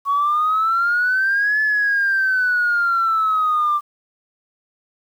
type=exponential two-way sweep; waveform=sine; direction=up then down; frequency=1108.7 to 1732 to 1176 Hz; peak=-14 dBFS; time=0.05-3.81 s; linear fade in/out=50 ms; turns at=1.61 s; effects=tanh soft clip ceiling -11 dBFS + 8-bit